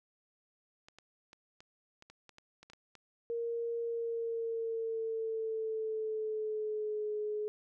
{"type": "clicks", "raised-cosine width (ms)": 0.2, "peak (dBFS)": -36, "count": 12, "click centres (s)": [0.885, 0.986, 1.331, 1.605, 2.024, 2.1, 2.293, 2.384, 2.63, 2.7, 2.734, 2.953]}
{"type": "tone with pitch glide", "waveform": "sine", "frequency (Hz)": [466.2, 422.6], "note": ["A#4", "G#4"], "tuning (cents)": [0, 30], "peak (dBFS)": -33, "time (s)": [3.3, 7.48], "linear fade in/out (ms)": 0, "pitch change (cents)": -170, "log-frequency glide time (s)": [3.81, 7.12]}
{"effects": []}